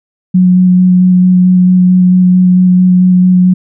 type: tone with vibrato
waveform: sine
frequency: 182.3 Hz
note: F#3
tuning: 25 cents flat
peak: -3 dBFS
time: 0.34-3.54 s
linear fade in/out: 10 ms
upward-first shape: square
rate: 4.5 Hz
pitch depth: 9 cents each way
effects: none